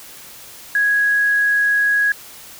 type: tone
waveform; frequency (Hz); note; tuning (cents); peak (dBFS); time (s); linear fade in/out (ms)
sine; 1661.2; G#6; 0; -13; 0.75-2.12; 2
effects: white hiss -39 dBFS RMS until 2.59 s